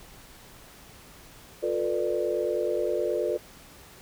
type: chord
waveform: sine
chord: B half-diminished seventh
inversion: second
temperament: just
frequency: 355.6 / 444.5 / 493.9 / 592.7 Hz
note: F4 / A4 / B4 / D5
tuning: +31 / +18 / 0 / +16 cents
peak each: -30 dBFS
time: 1.62-3.38 s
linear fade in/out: 20 ms
effects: pink hiss -50 dBFS RMS until 4.01 s